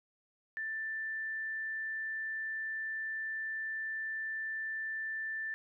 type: tone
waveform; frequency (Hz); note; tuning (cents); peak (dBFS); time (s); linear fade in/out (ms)
sine; 1770; A6; +10; -35; 0.57-5.54; 0
effects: none